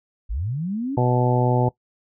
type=linear sweep; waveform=sine; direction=up; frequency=41.2 to 291.9 Hz; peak=-23 dBFS; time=0.29-0.97 s; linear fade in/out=20 ms
type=harmonic tone; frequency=123.9 Hz; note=B2; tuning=6 cents sharp; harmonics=1 / 2 / 3 / 4 / 5 / 6 / 7; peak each=-19 / -26 / -25 / -26 / -28 / -28 / -26 dBFS; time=0.97-1.69 s; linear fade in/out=5 ms
effects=noise-tail reverb RT60 0.1 s tail -20 dB re dry